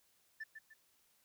sine tone with echo, 1765 Hz, A6, 5 cents sharp, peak -39 dBFS, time 0.4-0.44 s, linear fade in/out 10 ms, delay 150 ms, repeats 2, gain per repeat -8 dB, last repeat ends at 0.74 s, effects tanh soft clip ceiling -40 dBFS + white hiss -73 dBFS RMS until 1.24 s

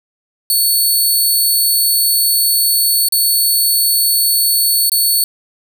5% pulse tone with dropouts, 4435 Hz, C#8, in tune, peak -4 dBFS, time 0.5-5.24 s, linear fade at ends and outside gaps 1 ms, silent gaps 3.086-3.123 / 4.896-4.918 s, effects none

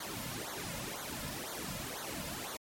pink noise with flanger, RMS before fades -41 dBFS, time 0-2.57 s, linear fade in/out 5 ms, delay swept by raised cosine 0.37 to 2.67 ms, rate 2 Hz, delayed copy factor -0.95, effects MP3 64 kbps

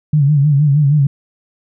sine tone with vibrato, 145 Hz, D3, 22 cents flat, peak -8 dBFS, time 0.13-1.07 s, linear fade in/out 5 ms, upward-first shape sine, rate 6.4 Hz, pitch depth 93 cents each way, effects none

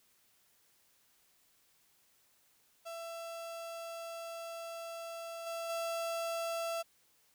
35% pulse tone with level steps, 668 Hz, E5, 23 cents sharp, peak -40 / -36 / -33 dBFS, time 2.85-6.83 s, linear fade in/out 20 ms, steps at 5.46 / 5.69 s, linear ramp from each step 10 ms, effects white hiss -70 dBFS RMS until 7.34 s

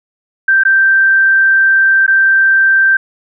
sine tone with dropouts, 1567 Hz, G6, 1 cent flat, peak -6 dBFS, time 0.48-2.97 s, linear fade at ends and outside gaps 5 ms, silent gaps 0.636-0.651 / 2.065-2.078 s, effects none

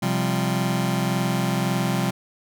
sawtooth chord, C suspended fourth, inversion none, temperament just, 130.81 / 174.42 / 196.22 Hz, C3 / F3 / G3, 0 / -2 / +2 cents, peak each -21 dBFS, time 0.02-2.11 s, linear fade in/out 10 ms, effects none

